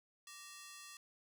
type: ring-modulated tone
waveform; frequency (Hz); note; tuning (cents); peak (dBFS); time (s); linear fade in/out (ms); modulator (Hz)
10% pulse; 1516; F#6; +42; -40; 0.27-0.97; 2; 347
effects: none